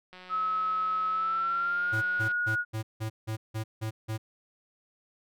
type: click train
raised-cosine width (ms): 0.3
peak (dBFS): -32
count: 401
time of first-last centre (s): 0.13-2.316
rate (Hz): 183
type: tone with pitch glide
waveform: sine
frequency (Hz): 1289 to 1446.9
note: E6 to F#6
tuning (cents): -39 to -39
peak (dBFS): -26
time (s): 0.29-2.65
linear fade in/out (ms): 50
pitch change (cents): +200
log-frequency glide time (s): 1.09-2
type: tone bursts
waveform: square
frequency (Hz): 110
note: A2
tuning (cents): 0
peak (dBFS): -31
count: 9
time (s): 1.92-4.18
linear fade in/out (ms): 20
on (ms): 100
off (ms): 170
effects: none